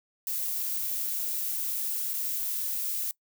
violet noise with dropouts, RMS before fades -31 dBFS, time 0.27-3.11 s, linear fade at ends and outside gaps 1 ms, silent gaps 2.134-2.138 s, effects noise-tail reverb RT60 0.1 s tail -22 dB re dry

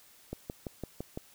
click train, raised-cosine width 2 ms, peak -23 dBFS, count 6, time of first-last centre 0.33-1.175 s, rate 5.92 Hz, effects white hiss -59 dBFS RMS until 1.34 s

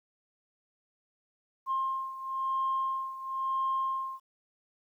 sine beating tone pair, 1062 / 1062.99 Hz, C6 / C6, +25 / +27 cents, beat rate 0.99 Hz, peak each -30 / -34 dBFS, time 1.66-4.2 s, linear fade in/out 50 ms, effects tanh soft clip ceiling -22 dBFS + 11-bit

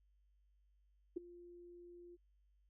sine tone with ADSR envelope, 349.2 Hz, F4, in tune, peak -35 dBFS, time 1.16-2.17 s, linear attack 11 ms, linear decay 11 ms, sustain -19 dB, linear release 28 ms, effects added 50 Hz sine -70 dBFS peak until 2.69 s

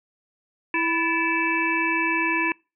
harmonic tone with a mistuned harmonic, 329.6 Hz, E4, in tune, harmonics 1 / 3 / 5 / 7 / 8, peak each -27 / -27 / -27 / -27 / -27 dBFS, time 0.74-2.52 s, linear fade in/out 2 ms, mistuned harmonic 5, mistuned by +92 cents, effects noise-tail reverb RT60 0.3 s tail -26 dB re dry

